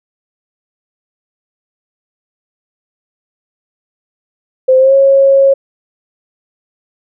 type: tone with pitch glide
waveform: sine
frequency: 519 to 546.1 Hz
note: C5 to C#5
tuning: -14 to -26 cents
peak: -4 dBFS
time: 4.68-5.54 s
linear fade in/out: 10 ms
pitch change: +88 cents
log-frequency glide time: 4.78-4.94 s
effects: none

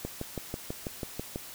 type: click train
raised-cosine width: 2 ms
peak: -20 dBFS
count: 9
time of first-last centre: 0.05-1.359 s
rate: 6.11 Hz
effects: white hiss -45 dBFS RMS until 1.54 s

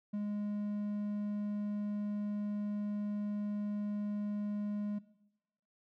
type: tone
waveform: triangle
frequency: 207 Hz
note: G#3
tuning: 5 cents flat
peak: -32 dBFS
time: 0.13-4.99 s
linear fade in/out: 10 ms
effects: noise-tail reverb RT60 0.9 s tail -18 dB re dry

